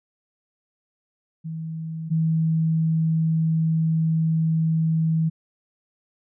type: tone pair in turn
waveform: sine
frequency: 161 / 161 Hz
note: E3 / E3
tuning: -41 / -41 cents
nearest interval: unison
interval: 0 cents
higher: neither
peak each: -28 / -18 dBFS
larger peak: second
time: 1.44-2.1 / 2.1-5.3 s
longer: second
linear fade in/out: 20 ms
effects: none